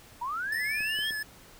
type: linear sweep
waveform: sine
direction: up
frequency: 910 to 3340 Hz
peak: -30 dBFS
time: 0.21-1.11 s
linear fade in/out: 10 ms
type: tone with vibrato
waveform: square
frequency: 1735 Hz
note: A6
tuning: 25 cents flat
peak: -32 dBFS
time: 0.52-1.23 s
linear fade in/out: 5 ms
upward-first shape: sine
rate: 5.7 Hz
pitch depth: 23 cents each way
type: clicks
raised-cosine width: 2 ms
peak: -34 dBFS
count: 3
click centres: 0.806 / 0.989 / 1.108 s
effects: pink hiss -53 dBFS RMS until 1.59 s